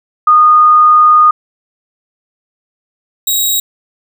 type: tone pair in turn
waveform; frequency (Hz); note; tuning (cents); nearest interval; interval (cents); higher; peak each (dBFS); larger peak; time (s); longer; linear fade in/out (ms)
sine / 10% pulse; 1229 / 3817; D#6 / A#7; -22 / +40; octave + minor sixth; 1962; second; -3; neither; 0.27-1.31 / 3.27-3.6; first; 5
effects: none